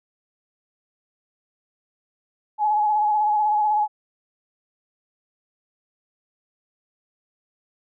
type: tone with vibrato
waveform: sine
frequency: 845 Hz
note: G#5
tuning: 30 cents sharp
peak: -17 dBFS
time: 2.58-3.88 s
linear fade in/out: 50 ms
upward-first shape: sine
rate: 16 Hz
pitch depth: 33 cents each way
effects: none